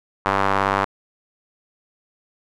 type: tone with band-pass filter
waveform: square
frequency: 49 Hz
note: G1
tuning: in tune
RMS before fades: -20 dBFS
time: 0.25-0.85 s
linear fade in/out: 10 ms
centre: 1100 Hz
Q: 1.8
effects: none